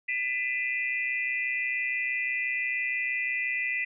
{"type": "tone cluster", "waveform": "sine", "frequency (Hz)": [2000, 2404, 2530, 2661], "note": ["B6", "D7", "D#7", "E7"], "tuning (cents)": [21, 40, 28, 16], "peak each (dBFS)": [-29, -33, -37, -36], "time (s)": [0.08, 3.85], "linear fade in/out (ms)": 10, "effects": []}